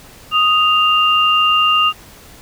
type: tone pair together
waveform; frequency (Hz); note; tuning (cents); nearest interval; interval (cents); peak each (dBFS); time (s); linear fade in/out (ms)
sine; 1244.5 / 2794; D#6 / F7; 0 / 0; octave + major second; 1400; -13; 0.31-1.93; 50
effects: pink hiss -41 dBFS RMS until 2.41 s